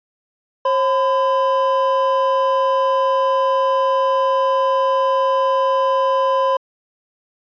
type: tone pair together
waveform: triangle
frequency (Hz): 537 / 1012.8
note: C5 / B5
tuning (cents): +45 / +43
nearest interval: major seventh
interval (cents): 1098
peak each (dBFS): -15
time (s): 0.65-6.57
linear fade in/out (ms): 5
effects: resampled to 11025 Hz